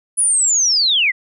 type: linear sweep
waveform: sine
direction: down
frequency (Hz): 10050 to 1904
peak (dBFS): -12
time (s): 0.17-1.12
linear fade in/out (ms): 20
effects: none